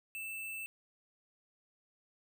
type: tone with sample-and-hold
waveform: sine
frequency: 2647 Hz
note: E7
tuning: 7 cents sharp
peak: -39 dBFS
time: 0.15-0.66 s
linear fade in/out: 0 ms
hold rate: 11025 Hz
effects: none